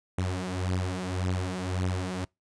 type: beating tone pair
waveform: sawtooth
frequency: 91.1 / 92.9 Hz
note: F#2 / F#2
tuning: -26 / +7 cents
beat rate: 1.8 Hz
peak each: -27 dBFS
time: 0.18-2.25 s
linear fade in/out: 5 ms
effects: noise-tail reverb RT60 0.2 s tail -26 dB re dry + resampled to 22050 Hz